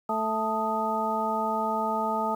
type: harmonic tone with a mistuned harmonic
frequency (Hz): 220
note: A3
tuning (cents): 0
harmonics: 1 / 2 / 3 / 4 / 6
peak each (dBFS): -33 / -35 / -32 / -28 / -31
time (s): 0.09-2.35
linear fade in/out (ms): 5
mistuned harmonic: 6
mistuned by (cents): -100
effects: 9-bit